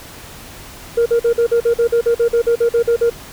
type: tone bursts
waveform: sine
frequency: 468.6 Hz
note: A#4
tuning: 9 cents sharp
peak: -8 dBFS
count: 16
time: 0.97-3.1 s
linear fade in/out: 10 ms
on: 90 ms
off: 46 ms
effects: tanh soft clip ceiling -9 dBFS + pink hiss -36 dBFS RMS until 3.32 s